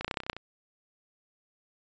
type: clicks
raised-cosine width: 0.3 ms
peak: -18 / -13 / -18 / -12 / -25 / -13 / -19 / -26 / -23 / -8 / -28 / -23 dBFS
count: 12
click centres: 0.01 / 0.046 / 0.08 / 0.112 / 0.142 / 0.172 / 0.203 / 0.235 / 0.265 / 0.298 / 0.331 / 0.366 s
effects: resampled to 16000 Hz